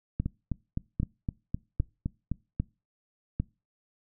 two click trains, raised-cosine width 5 ms, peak -15 / -17 dBFS, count 5 / 9, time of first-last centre 0.2-3.4 / 0.26-2.317 s, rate 1.25 / 3.89 Hz, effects noise-tail reverb RT60 0.3 s tail -24 dB re dry

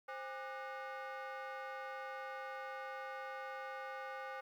sine tone with frequency modulation, 142.6 Hz, C#3, 49 cents sharp, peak -40 dBFS, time 0.08-4.41 s, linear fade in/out 10 ms, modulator 669 Hz, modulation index 2.4, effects tanh soft clip ceiling -42 dBFS + 12-bit

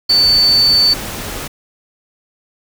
sine tone in noise, 4500 Hz, C#8, 25 cents sharp, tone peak -8 dBFS, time 0.09-0.94 s, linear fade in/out 10 ms, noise pink, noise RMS -25 dBFS, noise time 0.09-1.48 s, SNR +14 dB, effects none

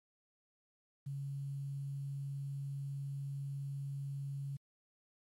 sine tone with quantisation, 139.2 Hz, C#3, 8 cents sharp, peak -38 dBFS, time 1.06-4.57 s, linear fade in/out 10 ms, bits 11, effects MP3 64 kbps

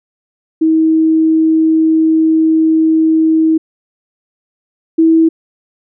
sine tone pair in turn, 319.3 / 324.7 Hz, D#4 / E4, +45 / -26 cents, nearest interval unison, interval 29 cents, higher second, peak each -7 / -5 dBFS, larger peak second, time 0.61-3.58 / 4.98-5.29 s, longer first, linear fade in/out 10 ms, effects none

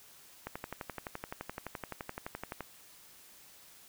click train, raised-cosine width 0.5 ms, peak -23 dBFS, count 26, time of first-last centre 0.47-2.607 s, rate 11.7 Hz, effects white hiss -57 dBFS RMS until 3.88 s

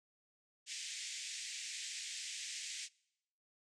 white band-pass noise, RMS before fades -45 dBFS, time 0.66-2.89 s, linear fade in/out 50 ms, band 1900 to 8100 Hz, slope 48 dB/octave, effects noise-tail reverb RT60 0.9 s tail -26 dB re dry

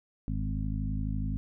harmonic tone with a mistuned harmonic, 51.91 Hz, G#1, in tune, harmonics 1 / 2 / 3 / 4 / 5, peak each -32 / -35 / -37 / -38 / -39 dBFS, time 0.28-1.37 s, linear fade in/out 0 ms, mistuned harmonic 1, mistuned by -85 cents, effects none

